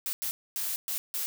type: noise bursts at uneven times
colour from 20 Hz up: blue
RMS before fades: -32 dBFS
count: 5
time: 0.06-0.13 / 0.22-0.31 / 0.56-0.76 / 0.88-0.98 / 1.14-1.26 s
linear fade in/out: 0 ms
effects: none